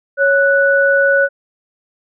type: tone pair together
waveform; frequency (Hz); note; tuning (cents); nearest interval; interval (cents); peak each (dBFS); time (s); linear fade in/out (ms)
sine; 554.4 / 1480; C#5 / F#6; 0 / 0; octave + perfect fourth; 1700; -12; 0.17-1.29; 50
effects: none